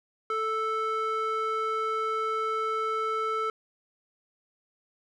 square tone with band-pass filter, 440 Hz, A4, in tune, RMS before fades -29 dBFS, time 0.3-3.5 s, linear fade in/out 2 ms, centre 1100 Hz, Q 3.6, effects none

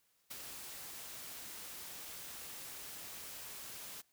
white noise with ADSR envelope, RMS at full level -44 dBFS, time 0.3-4.02 s, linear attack 13 ms, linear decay 20 ms, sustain -4 dB, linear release 16 ms, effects white hiss -75 dBFS RMS until 4.12 s

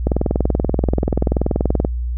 click train, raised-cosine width 2 ms, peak -3 dBFS, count 38, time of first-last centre 0.07-1.849 s, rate 20.8 Hz, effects added 60 Hz sine -19 dBFS peak until 2.17 s

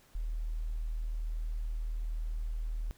sine tone, 39.41 Hz, D#1, 23 cents sharp, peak -32 dBFS, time 0.15-2.91 s, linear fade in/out 0 ms, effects pink hiss -63 dBFS RMS until 2.97 s

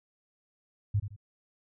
sine tone with echo, 102.2 Hz, G#2, 27 cents flat, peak -23 dBFS, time 0.94-1 s, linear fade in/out 10 ms, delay 82 ms, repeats 2, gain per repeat -10 dB, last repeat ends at 1.164 s, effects none

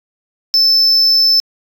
sine tone, 5274 Hz, E8, in tune, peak -5 dBFS, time 0.54-1.4 s, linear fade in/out 0 ms, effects tanh soft clip ceiling -7 dBFS

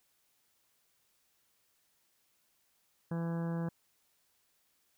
harmonic tone with a mistuned harmonic, 167.5 Hz, E3, 28 cents sharp, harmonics 1 / 2 / 3 / 4 / 5 / 6 / 7 / 8 / 9 / 10, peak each -33 / -44 / -44 / -51 / -51 / -52 / -56 / -59 / -57 / -56 dBFS, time 3.11-3.69 s, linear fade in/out 5 ms, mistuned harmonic 10, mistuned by -17 cents, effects white hiss -74 dBFS RMS until 4.97 s

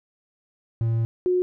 triangle / sine tone pair in turn, 114.3 / 362.9 Hz, A#2 / F#4, -34 / -34 cents, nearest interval octave + minor sixth, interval 2000 cents, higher second, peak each -18 dBFS, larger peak neither, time 0.81-1.05 / 1.26-1.42 s, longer first, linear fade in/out 0 ms, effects none

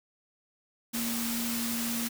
sine tone in noise, 233.1 Hz, A#3, in tune, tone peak -32 dBFS, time 0.93-2.09 s, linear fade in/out 20 ms, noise white, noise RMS -34 dBFS, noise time 0.93-2.09 s, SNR -1 dB, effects none

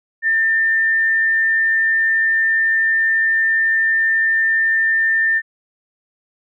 sine tone with frequency modulation, 1797 Hz, A6, 36 cents sharp, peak -13 dBFS, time 0.22-5.42 s, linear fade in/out 50 ms, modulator 86.1 Hz, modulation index 0.25, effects none

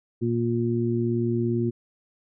harmonic tone, 117.6 Hz, A#2, 16 cents sharp, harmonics 1 / 2 / 3, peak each -26 / -26 / -26 dBFS, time 0.21-1.71 s, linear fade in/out 20 ms, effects none

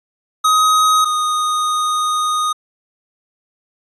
square tone pair in turn, 1259 / 1238.8 Hz, D#6 / D#6, +20 / -8 cents, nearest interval unison, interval 28 cents, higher first, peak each -11 / -16 dBFS, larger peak first, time 0.44-1.05 / 1.05-2.53 s, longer second, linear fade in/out 10 ms, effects resampled to 24000 Hz

